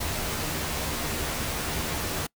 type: noise with comb filter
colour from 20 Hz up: pink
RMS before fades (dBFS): -30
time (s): 0-2.27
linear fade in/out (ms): 10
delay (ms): 13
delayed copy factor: +0.5
effects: noise-tail reverb RT60 0.1 s tail -24 dB re dry